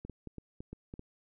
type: clicks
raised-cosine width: 3 ms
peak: -30 dBFS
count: 8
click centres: 0.05 / 0.097 / 0.273 / 0.383 / 0.605 / 0.73 / 0.939 / 0.994 s
effects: none